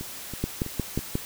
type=two click trains; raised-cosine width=3 ms; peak=-12 / -22 dBFS; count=5 / 4; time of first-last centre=0.44-1.154 / 0.01-0.99 s; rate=5.6 / 3.06 Hz; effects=white hiss -39 dBFS RMS until 1.25 s